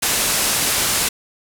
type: low-pass noise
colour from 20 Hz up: white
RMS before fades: -19 dBFS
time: 0.02-1.09 s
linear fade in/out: 10 ms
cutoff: 12000 Hz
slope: 24 dB/octave
effects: none